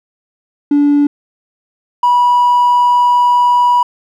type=tone pair in turn; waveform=triangle; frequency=288.9 / 975.4 Hz; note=D4 / B5; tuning=-28 / -22 cents; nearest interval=octave + major sixth; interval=2106 cents; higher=second; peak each=-4 dBFS; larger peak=neither; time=0.71-1.07 / 2.03-3.83 s; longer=second; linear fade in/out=5 ms; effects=tanh soft clip ceiling -3 dBFS